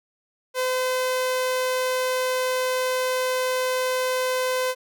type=tone; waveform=sawtooth; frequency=511 Hz; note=C5; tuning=41 cents flat; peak=-18 dBFS; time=0.54-4.75 s; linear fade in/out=50 ms; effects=none